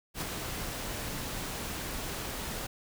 pink noise with ADSR envelope, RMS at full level -33 dBFS, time 0.14-2.67 s, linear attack 78 ms, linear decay 5 ms, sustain -4 dB, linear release 9 ms, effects none

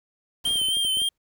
pink noise with exponential decay, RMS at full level -41 dBFS, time 0.44-1.18 s, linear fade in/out 5 ms, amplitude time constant 160 ms
square tone with vibrato, 3136 Hz, G7, in tune, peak -22 dBFS, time 0.45-1.09 s, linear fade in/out 5 ms, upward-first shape sine, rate 3.7 Hz, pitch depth 38 cents each way
clicks, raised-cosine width 2 ms, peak -29 dBFS, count 9, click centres 0.476 / 0.509 / 0.558 / 0.616 / 0.686 / 0.769 / 0.849 / 0.971 / 1.018 s
effects none

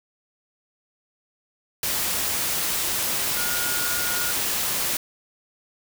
sine tone in noise, 1433 Hz, F6, 44 cents sharp, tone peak -30 dBFS, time 3.37-4.31 s, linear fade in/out 2 ms, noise white, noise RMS -25 dBFS, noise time 1.83-4.97 s, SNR -8 dB, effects none

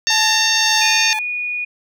harmonic tone, 909 Hz, A#5, 44 cents flat, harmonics 2 / 3 / 4 / 5 / 6 / 7, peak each -21 / -21 / -21 / -21 / -21 / -21 dBFS, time 0.07-1.13 s, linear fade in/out 0 ms
35% pulse tone with tremolo, 865 Hz, A5, 30 cents flat, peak -17 dBFS, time 0.1-1.19 s, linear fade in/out 2 ms, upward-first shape triangle, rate 1.8 Hz, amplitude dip 55%
sine tone, 2457 Hz, D#7, 22 cents flat, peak -20 dBFS, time 0.81-1.65 s, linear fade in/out 10 ms
effects none

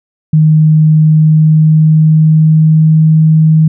sine tone with pitch glide, 155.56 to 157.64 Hz, D#3 to D#3, 0 to +23 cents, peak -3 dBFS, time 0.33-3.68 s, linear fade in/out 5 ms, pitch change +23 cents, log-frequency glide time 1.01-3.09 s, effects none

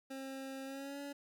25% pulse tone with pitch glide, 268 to 283.3 Hz, C4 to C#4, +42 to +38 cents, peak -39 dBFS, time 0.1-1.13 s, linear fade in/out 10 ms, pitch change +96 cents, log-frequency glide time 0.65-1 s, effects 13-bit

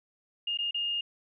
sine tone with dropouts, 2834 Hz, F7, 25 cents sharp, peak -28 dBFS, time 0.47-1.01 s, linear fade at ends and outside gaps 5 ms, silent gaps 0.574-0.587 / 0.71-0.744 s, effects none

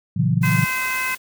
sine chord, F# dominant seventh, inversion first, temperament just, 115.62 / 138.75 / 166.5 / 185 Hz, A#2 / C#3 / E3 / F#3, -14 / +2 / +18 / 0 cents, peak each -21 / -21 / -20 / -24 dBFS, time 0.16-0.65 s, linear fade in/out 10 ms
white noise, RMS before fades -31 dBFS, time 0.41-1.18 s, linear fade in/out 50 ms
harmonic tone, 514 Hz, C5, 31 cents flat, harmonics 2 / 3 / 4 / 5, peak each -28 / -28 / -25 / -27 dBFS, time 0.43-1.15 s, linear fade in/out 5 ms
effects none

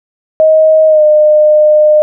sine tone with pitch glide, 629 to 607.2 Hz, D#5 to D#5, +19 to -42 cents, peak -3 dBFS, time 0.4-2.02 s, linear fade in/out 0 ms, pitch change -61 cents, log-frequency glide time 0.87-1.03 s, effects none

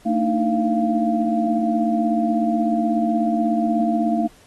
sine tone cluster, 226 / 297 / 313.4 / 691 Hz, A3 / D4 / D#4 / F5, +47 / +20 / +13 / -19 cents, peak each -20 / -26 / -24 / -22 dBFS, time 0.05-4.28 s, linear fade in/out 20 ms, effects pink hiss -52 dBFS RMS until 4.46 s + AAC 32 kbps

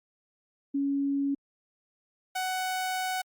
sine / sawtooth tone pair in turn, 279.1 / 745.1 Hz, C#4 / F#5, +12 / +12 cents, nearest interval octave + perfect fourth, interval 1700 cents, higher second, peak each -25 dBFS, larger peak neither, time 0.74-1.35 / 2.35-3.22 s, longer second, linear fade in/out 10 ms, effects Opus 48 kbps

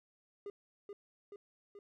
triangle tone with echo, 405.6 Hz, G#4, 41 cents flat, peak -39 dBFS, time 0.46-0.5 s, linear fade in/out 2 ms, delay 430 ms, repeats 3, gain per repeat -3 dB, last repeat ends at 1.79 s, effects none

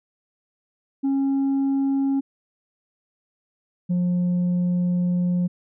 sine tone pair in turn, 273.3 / 177.84 Hz, C#4 / F3, -24 / +32 cents, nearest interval perfect fifth, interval 744 cents, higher first, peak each -16 dBFS, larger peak neither, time 1.03-2.21 / 3.89-5.48 s, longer second, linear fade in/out 20 ms, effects tanh soft clip ceiling -18 dBFS

